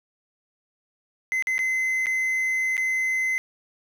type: tone with dropouts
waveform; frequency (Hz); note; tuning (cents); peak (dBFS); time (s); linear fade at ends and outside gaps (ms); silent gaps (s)
triangle; 2052; C7; -34; -20; 1.32-3.38; 0; 1.424-1.471 / 1.581-1.591 / 2.059-2.068 / 2.768-2.778
effects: 9-bit